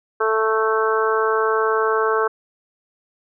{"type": "harmonic tone", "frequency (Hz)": 220.2, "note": "A3", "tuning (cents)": 2, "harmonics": [2, 3, 4, 5, 6, 7], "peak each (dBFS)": [-19, -29, -27, -23, -24, -26], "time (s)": [0.2, 2.28], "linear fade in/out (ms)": 10, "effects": []}